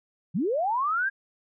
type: linear sweep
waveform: sine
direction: up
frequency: 138.59 to 1642 Hz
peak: -23 dBFS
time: 0.34-1.1 s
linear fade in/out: 20 ms
effects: none